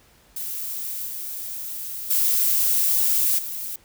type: noise with level steps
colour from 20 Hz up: violet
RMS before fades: -30 / -32 / -20 / -31 dBFS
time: 0.36-3.76 s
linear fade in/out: 5 ms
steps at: 1.07 / 2.1 / 3.38 s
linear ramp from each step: 10 ms
effects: pink hiss -56 dBFS RMS until 3.84 s